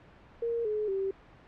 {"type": "tone with pitch steps", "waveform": "sine", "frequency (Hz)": [466.2, 425, 387.5], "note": ["A#4", "G#4", "G4"], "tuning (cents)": [0, 40, -20], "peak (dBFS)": -28, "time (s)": [0.42, 1.11], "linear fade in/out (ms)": 5, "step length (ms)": 230, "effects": ["pink hiss -55 dBFS RMS until 1.47 s", "low-pass 2000 Hz 12 dB/octave"]}